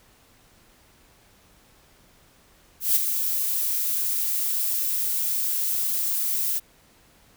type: noise with ADSR envelope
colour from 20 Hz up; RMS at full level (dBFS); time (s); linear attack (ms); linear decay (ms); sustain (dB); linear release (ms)
violet; -18; 2.8-6.6; 160; 15; -7; 25
effects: pink hiss -57 dBFS RMS until 7.36 s